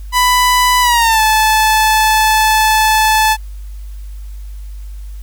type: tone with pitch glide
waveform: sawtooth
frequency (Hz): 994 to 870.3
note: B5 to A5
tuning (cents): +11 to -19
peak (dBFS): -5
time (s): 0.12-3.37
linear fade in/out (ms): 50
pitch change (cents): -230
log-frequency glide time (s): 0.81-1.21
effects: added 50 Hz sine -25 dBFS peak until 5.22 s + white hiss -49 dBFS RMS until 5.22 s